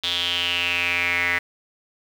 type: tone with band-pass filter sweep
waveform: square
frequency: 87.31 Hz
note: F2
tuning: in tune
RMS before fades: -23 dBFS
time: 0.03-1.39 s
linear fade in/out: 10 ms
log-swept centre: 3500 to 2000 Hz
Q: 7
effects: 7-bit